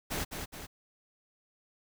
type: noise with echo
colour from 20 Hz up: pink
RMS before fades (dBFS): -34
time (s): 0.1-0.25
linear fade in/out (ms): 20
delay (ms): 210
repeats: 2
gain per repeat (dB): -5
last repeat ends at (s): 0.67
effects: none